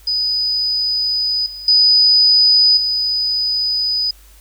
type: tone with level steps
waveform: sine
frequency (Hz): 4978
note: D#8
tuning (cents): 0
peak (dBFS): -15 / -28 / -8 / -15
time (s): 0.07-4.11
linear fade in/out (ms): 5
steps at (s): 1.46 / 1.68 / 2.77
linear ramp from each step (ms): 2
effects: added 50 Hz sine -43 dBFS peak until 4.4 s + white hiss -49 dBFS RMS until 4.4 s